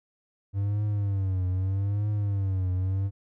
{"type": "tone with vibrato", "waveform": "triangle", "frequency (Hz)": 98, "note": "G2", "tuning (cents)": 0, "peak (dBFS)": -22, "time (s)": [0.53, 3.11], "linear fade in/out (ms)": 50, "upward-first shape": "triangle", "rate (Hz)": 0.8, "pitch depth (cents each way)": 130, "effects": []}